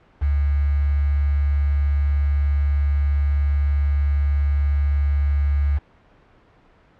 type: tone with quantisation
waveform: sine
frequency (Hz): 71.6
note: D2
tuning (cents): -43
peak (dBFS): -16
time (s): 0.21-5.79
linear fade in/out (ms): 20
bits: 6
effects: pink hiss -54 dBFS RMS until 6.99 s + low-pass 2000 Hz 12 dB/octave